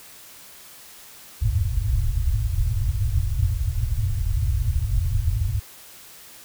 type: low-pass noise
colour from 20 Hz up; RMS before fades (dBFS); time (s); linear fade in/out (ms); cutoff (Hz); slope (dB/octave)
white; -22; 1.41-5.6; 10; 120; 96
effects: white hiss -45 dBFS RMS until 6.44 s